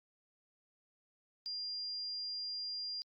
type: tone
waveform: sine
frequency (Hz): 4800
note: D8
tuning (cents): +37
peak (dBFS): -38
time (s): 1.46-3.02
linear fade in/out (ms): 0
effects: Opus 48 kbps